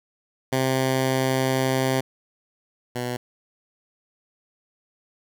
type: tone pair in turn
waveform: 10% pulse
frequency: 131.4 / 123.47 Hz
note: C3 / B2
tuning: +8 / 0 cents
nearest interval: minor second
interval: 108 cents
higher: first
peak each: -12 / -18 dBFS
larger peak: first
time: 0.52-2.01 / 2.95-3.17 s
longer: first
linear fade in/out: 10 ms
effects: none